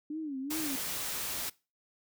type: tone with vibrato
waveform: sine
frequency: 289.4 Hz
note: D4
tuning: 25 cents flat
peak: -34 dBFS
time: 0.1-0.76 s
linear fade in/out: 5 ms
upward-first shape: sine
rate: 2.6 Hz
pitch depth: 170 cents each way
type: noise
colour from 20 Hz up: white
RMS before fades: -36 dBFS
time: 0.5-1.5 s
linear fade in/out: 10 ms
effects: noise-tail reverb RT60 0.3 s tail -22 dB re dry